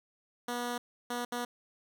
10% pulse tone bursts at uneven times, 242.3 Hz, B3, 33 cents flat, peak -25 dBFS, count 3, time 0.48-0.78 / 1.1-1.25 / 1.32-1.45 s, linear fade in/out 5 ms, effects none

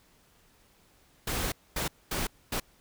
pink noise bursts at uneven times, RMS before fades -31 dBFS, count 4, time 1.27-1.52 / 1.76-1.88 / 2.11-2.27 / 2.52-2.6 s, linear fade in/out 5 ms, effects pink hiss -63 dBFS RMS until 2.8 s

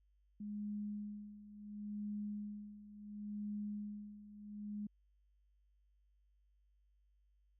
sine tone with tremolo, 207.7 Hz, G#3, in tune, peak -39 dBFS, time 0.4-4.87 s, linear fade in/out 5 ms, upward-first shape sine, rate 0.71 Hz, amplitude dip 80%, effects added 50 Hz sine -70 dBFS peak until 7.59 s

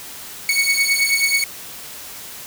sawtooth beating tone pair, 2217 / 2226.3 Hz, C#7 / C#7, 0 / +7 cents, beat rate 9.3 Hz, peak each -15 dBFS, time 0.49-1.44 s, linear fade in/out 2 ms, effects white hiss -35 dBFS RMS until 2.46 s

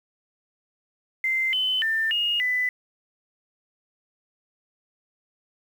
sine tone with pitch steps, 2080 / 3036 / 1790 / 2858 / 1997 Hz, C7 / F#7 / A6 / F7 / B6, -11 / +44 / +29 / +39 / +19 cents, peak -21 dBFS, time 1.24-2.69 s, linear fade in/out 2 ms, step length 290 ms, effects 8-bit

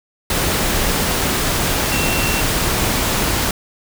sine tone in noise, 2720 Hz, F7, 46 cents flat, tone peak -23 dBFS, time 1.92-2.41 s, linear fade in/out 2 ms, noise pink, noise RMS -18 dBFS, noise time 0.3-3.51 s, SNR -8 dB, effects none

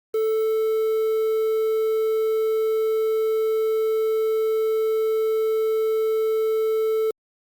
triangle tone with quantisation, 440 Hz, A4, in tune, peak -17 dBFS, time 0.14-7.11 s, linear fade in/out 5 ms, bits 7, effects Opus 48 kbps

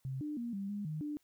sine tone with pitch steps, 132.6 / 299.2 / 236.6 / 197.3 / 204.7 / 154.4 / 296.7 Hz, C3 / D4 / A#3 / G3 / G#3 / D#3 / D4, +23 / +32 / +26 / +11 / -25 / -13 / +18 cents, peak -36 dBFS, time 0.05-1.17 s, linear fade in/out 0 ms, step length 160 ms, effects white hiss -75 dBFS RMS until 1.23 s

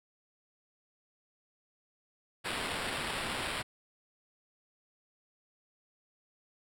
white noise with sample-and-hold, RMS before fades -36 dBFS, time 2.44-3.63 s, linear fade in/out 20 ms, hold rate 6300 Hz, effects low-pass 12000 Hz 12 dB/octave

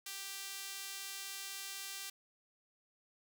sawtooth tone with high-pass filter, 392 Hz, G4, in tune, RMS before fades -45 dBFS, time 0.06-2.1 s, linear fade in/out 5 ms, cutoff 3100 Hz, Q 0.6, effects 11-bit

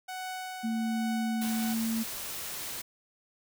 sawtooth tone with tremolo, 744 Hz, F#5, 9 cents sharp, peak -31 dBFS, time 0.08-1.74 s, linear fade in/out 10 ms, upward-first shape triangle, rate 1.2 Hz, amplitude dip 45%
sine tone, 224.9 Hz, A3, 38 cents sharp, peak -28 dBFS, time 0.63-2.04 s, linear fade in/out 20 ms
white noise, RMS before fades -38 dBFS, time 1.41-2.82 s, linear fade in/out 10 ms
effects none

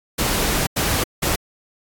pink noise bursts at uneven times, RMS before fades -20 dBFS, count 3, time 0.18-0.67 / 0.76-1.04 / 1.22-1.36 s, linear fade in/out 10 ms, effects AAC 64 kbps

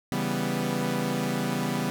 sawtooth chord, C# half-diminished seventh, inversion none, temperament equal, 138.59 / 164.81 / 196 / 246.9 Hz, C#3 / E3 / G3 / B3, 0 / 0 / 0 / 0 cents, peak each -29 / -29 / -27 / -26 dBFS, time 0.12-1.9 s, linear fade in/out 0 ms, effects none

